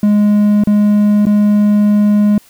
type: tone with dropouts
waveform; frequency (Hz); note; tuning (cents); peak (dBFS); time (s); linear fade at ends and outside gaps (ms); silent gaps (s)
triangle; 207.7; G#3; 0; -5; 0.03-2.38; 2; 0.638-0.672 / 1.255-1.267
effects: white hiss -46 dBFS RMS until 2.49 s